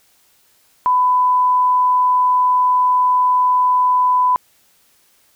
sine tone, 1000 Hz, B5, 21 cents sharp, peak -11 dBFS, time 0.86-4.36 s, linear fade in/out 0 ms, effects white hiss -56 dBFS RMS until 5.35 s

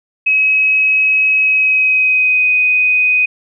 sine tone with pitch glide, 2554 to 2499 Hz, D#7 to D#7, +45 to +7 cents, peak -9 dBFS, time 0.26-3.26 s, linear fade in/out 10 ms, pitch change -38 cents, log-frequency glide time 1.42-2.51 s, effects none

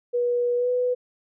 sine tone with pitch glide, 484.9 to 496.2 Hz, B4 to B4, -32 to +8 cents, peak -20 dBFS, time 0.13-0.95 s, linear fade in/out 20 ms, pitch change +40 cents, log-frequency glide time 0.56-0.69 s, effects none

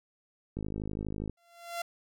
click train, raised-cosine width 3 ms, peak -23 dBFS, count 39, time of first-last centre 0.57-1.297 s, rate 52.3 Hz
sawtooth tone with exponential growth, 686 Hz, F5, 31 cents flat, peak -27 dBFS, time 1.37-1.82 s, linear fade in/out 5 ms, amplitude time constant 97 ms
effects none

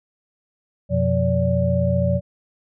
sine tone cluster, 89.9 / 125.3 / 178.3 / 575 Hz, F#2 / B2 / F3 / D5, -49 / +25 / +36 / -37 cents, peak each -22 dBFS, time 0.89-2.21 s, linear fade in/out 50 ms, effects none

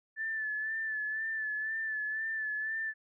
sine tone with vibrato, 1750 Hz, A6, 10 cents flat, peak -32 dBFS, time 0.16-2.94 s, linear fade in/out 50 ms, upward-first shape sine, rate 2 Hz, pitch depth 38 cents each way, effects none

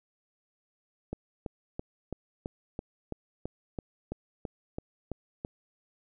click train, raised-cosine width 2 ms, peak -21 dBFS, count 14, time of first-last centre 1.13-5.449 s, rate 3.01 Hz, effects none

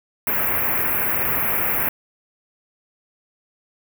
white band-stop noise, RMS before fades -21 dBFS, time 0.27-1.89 s, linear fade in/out 2 ms, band 2500 to 12000 Hz, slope 48 dB/octave, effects none

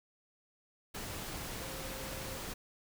sine tone in noise, 530 Hz, C5, 22 cents sharp, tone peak -48 dBFS, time 1.61-2.38 s, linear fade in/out 10 ms, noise pink, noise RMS -42 dBFS, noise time 0.94-2.54 s, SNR -9 dB, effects none

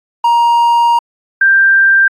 triangle / sine tone pair in turn, 941 / 1580.2 Hz, A#5 / G6, +16 / +13 cents, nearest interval major sixth, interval 897 cents, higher second, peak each -5 dBFS, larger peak neither, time 0.24-0.99 / 1.41-2.08 s, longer first, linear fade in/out 5 ms, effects AAC 64 kbps

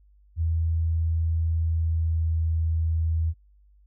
sine tone with pitch glide, 81.8 to 81.14 Hz, E2 to E2, -13 to -27 cents, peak -21 dBFS, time 0.36-3.34 s, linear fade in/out 50 ms, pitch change -14 cents, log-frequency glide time 1.6-2.39 s, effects added 50 Hz sine -54 dBFS peak until 3.86 s

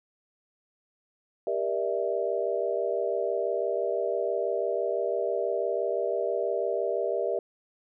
sine chord, E half-diminished seventh, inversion first, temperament just, 395.6 / 474.7 / 593.3 / 659.3 Hz, G4 / Bb4 / D5 / E5, +16 / +31 / +18 / 0 cents, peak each -31 dBFS, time 1.47-7.39 s, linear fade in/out 2 ms, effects none

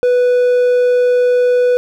triangle tone, 493.9 Hz, B4, in tune, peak -7 dBFS, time 0.03-1.77 s, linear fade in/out 0 ms, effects none

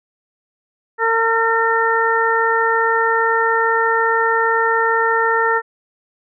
harmonic tone, 454.4 Hz, A#4, 44 cents flat, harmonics 1 / 2 / 3 / 4, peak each -19 / -19 / -19 / -19 dBFS, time 0.98-5.62 s, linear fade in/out 50 ms, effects none

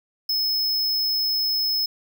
square tone, 5190 Hz, E8, 28 cents flat, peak -21 dBFS, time 0.29-1.86 s, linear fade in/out 5 ms, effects none

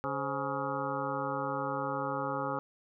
harmonic tone with a mistuned harmonic, 139.8 Hz, C#3, 15 cents sharp, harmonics 1 / 2 / 3 / 4 / 6 / 7 / 8 / 9 / 10, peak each -42 / -40 / -42 / -37 / -38 / -45 / -41 / -38 / -44 dBFS, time 0.04-2.59 s, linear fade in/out 0 ms, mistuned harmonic 4, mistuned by -92 cents, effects none

